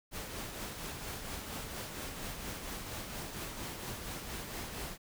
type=noise with tremolo; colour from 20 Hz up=pink; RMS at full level=-40 dBFS; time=0.11-4.98 s; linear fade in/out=50 ms; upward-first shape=triangle; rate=4.3 Hz; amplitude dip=45%; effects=none